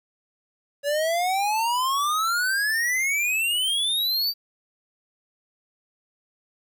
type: exponential sweep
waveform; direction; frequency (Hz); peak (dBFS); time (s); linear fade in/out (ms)
square; up; 562 to 4684; -22; 0.83-4.34; 50
effects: 10-bit